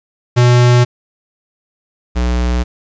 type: tone pair in turn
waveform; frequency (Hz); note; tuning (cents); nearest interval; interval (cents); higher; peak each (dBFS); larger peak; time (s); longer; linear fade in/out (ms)
square; 122.3 / 60.8; B2 / B1; -16 / -26; octave; 1210; first; -7 / -13; first; 0.36-0.85 / 2.15-2.64; neither; 20
effects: resampled to 16000 Hz + 8-bit